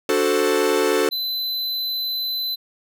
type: chord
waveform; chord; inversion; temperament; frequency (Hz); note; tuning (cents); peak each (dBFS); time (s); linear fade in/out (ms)
45% pulse; D dominant seventh; none; equal; 293.7 / 370 / 440 / 523.3; D4 / F#4 / A4 / C5; 0 / 0 / 0 / 0; -26 / -22 / -20 / -25; 0.09-1.09; 2
type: tone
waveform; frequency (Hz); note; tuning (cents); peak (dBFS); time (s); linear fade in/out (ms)
square; 4027; B7; +33; -23; 1.11-2.56; 20
effects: none